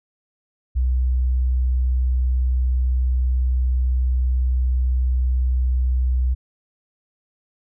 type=tone; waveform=sine; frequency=63 Hz; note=B1; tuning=35 cents sharp; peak=-16 dBFS; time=0.75-6.35 s; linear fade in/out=20 ms; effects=none

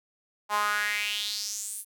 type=tone with high-pass filter sweep; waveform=sawtooth; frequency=207.7 Hz; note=G#3; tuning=in tune; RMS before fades=-30 dBFS; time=0.49-1.85 s; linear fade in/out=50 ms; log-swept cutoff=900 to 11000 Hz; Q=4.3; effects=none

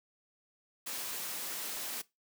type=noise; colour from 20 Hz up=white; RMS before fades=-39 dBFS; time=0.86-2.02 s; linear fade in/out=10 ms; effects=noise-tail reverb RT60 0.2 s tail -20 dB re dry + high-pass 200 Hz 12 dB/octave

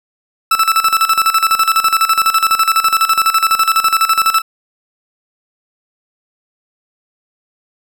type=tone with tremolo; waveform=40% pulse; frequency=1318.5 Hz; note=E6; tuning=in tune; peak=-7 dBFS; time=0.51-4.42 s; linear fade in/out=5 ms; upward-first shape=square; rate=12 Hz; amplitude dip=75%; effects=none

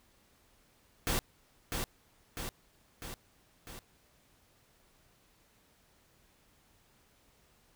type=noise with echo; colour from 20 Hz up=pink; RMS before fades=-31 dBFS; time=1.07-1.19 s; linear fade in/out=0 ms; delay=650 ms; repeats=4; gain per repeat=-4 dB; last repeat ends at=3.79 s; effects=pink hiss -67 dBFS RMS until 7.75 s

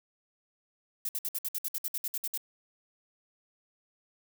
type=noise bursts; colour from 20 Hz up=violet; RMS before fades=-33 dBFS; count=14; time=1.05-2.376 s; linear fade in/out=2 ms; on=39 ms; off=60 ms; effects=none

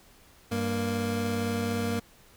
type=tone pair together; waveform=25% pulse; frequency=98.3 / 233.8 Hz; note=G2 / A#3; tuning=+5 / +5 cents; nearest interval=octave + minor third; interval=1500 cents; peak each=-28 / -25 dBFS; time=0.51-2 s; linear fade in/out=10 ms; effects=pink hiss -57 dBFS RMS until 2.36 s

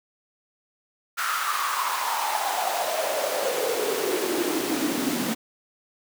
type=noise with high-pass filter sweep; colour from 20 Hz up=pink; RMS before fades=-26 dBFS; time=1.17-5.35 s; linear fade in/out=20 ms; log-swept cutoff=1400 to 230 Hz; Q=6.2; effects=none

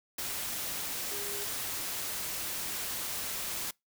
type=tone in noise; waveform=sine; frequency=405.5 Hz; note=G#4; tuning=41 cents flat; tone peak=-43 dBFS; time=1.11-1.44 s; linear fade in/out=5 ms; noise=white; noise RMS=-36 dBFS; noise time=0.18-3.71 s; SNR=-10 dB; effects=noise-tail reverb RT60 0.2 s tail -26 dB re dry

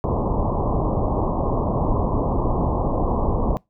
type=low-pass noise; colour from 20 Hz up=pink; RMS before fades=-21 dBFS; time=0.04-3.57 s; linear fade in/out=0 ms; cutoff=1100 Hz; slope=96 dB/octave; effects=noise-tail reverb RT60 0.2 s tail -24 dB re dry

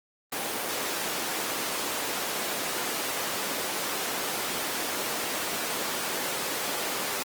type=high-pass noise; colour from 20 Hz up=pink; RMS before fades=-31 dBFS; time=0.32-7.23 s; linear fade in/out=5 ms; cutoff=340 Hz; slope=12 dB/octave; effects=Opus 24 kbps

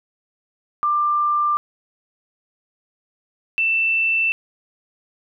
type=tone pair in turn; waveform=sine; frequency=1188 / 2667 Hz; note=D6 / E7; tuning=+20 / +20 cents; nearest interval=octave + major second; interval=1400 cents; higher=second; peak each=-16 / -16 dBFS; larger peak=neither; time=0.83-1.57 / 3.58-4.32 s; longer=neither; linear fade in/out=0 ms; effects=none

